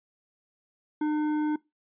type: tone with hard clipping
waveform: triangle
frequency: 302.8 Hz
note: D#4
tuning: 47 cents flat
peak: -26 dBFS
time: 1.01-1.56 s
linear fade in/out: 5 ms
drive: 13 dB
effects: noise-tail reverb RT60 0.2 s tail -21 dB re dry + resampled to 8000 Hz